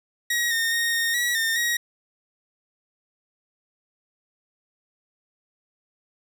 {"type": "tone with pitch steps", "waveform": "sawtooth", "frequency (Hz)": [1897, 1833, 1857, 1846, 1927, 1818, 1895], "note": ["A#6", "A#6", "A#6", "A#6", "B6", "A#6", "A#6"], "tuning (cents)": [30, -30, -7, -17, -43, -44, 28], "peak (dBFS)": -18, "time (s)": [0.3, 1.77], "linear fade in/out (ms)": 5, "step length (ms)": 210, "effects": []}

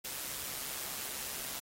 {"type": "noise with amplitude modulation", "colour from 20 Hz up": "white", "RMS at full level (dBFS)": -38, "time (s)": [0.04, 1.6], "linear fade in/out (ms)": 10, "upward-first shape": "sine", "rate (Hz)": 135, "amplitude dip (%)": 50, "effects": ["AAC 48 kbps"]}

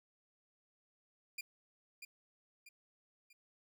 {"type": "tone with echo", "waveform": "sawtooth", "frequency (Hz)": 2407, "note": "D7", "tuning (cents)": 42, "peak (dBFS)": -37, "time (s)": [1.38, 1.41], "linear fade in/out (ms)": 5, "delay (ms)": 640, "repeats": 3, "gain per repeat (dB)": -7, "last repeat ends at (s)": 3.33, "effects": []}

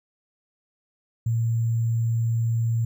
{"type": "tone with sample-and-hold", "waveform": "sine", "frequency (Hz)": 115, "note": "A#2", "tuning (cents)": -23, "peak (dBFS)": -20, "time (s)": [1.26, 2.85], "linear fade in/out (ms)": 5, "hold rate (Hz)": 7350, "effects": []}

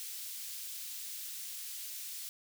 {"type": "high-pass noise", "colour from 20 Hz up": "white", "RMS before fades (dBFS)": -43, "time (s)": [0, 2.29], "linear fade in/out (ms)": 0, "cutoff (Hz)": 3100, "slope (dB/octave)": 12, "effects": []}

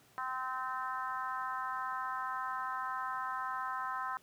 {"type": "harmonic tone", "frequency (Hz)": 258.2, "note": "C4", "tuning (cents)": -23, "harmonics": [3, 4, 5, 6, 7], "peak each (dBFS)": [-44, -38, -40, -44, -49], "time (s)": [0.18, 4.17], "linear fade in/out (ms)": 0, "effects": ["pink hiss -64 dBFS RMS until 4.22 s", "high-pass 100 Hz 12 dB/octave"]}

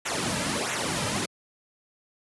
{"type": "noise with flanger", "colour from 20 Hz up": "pink", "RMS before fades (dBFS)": -28, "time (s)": [0.05, 1.26], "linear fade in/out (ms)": 10, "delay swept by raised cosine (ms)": [0.2, 2.8], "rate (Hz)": 1.5, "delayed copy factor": -0.75, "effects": ["high-pass 100 Hz 12 dB/octave", "resampled to 24000 Hz"]}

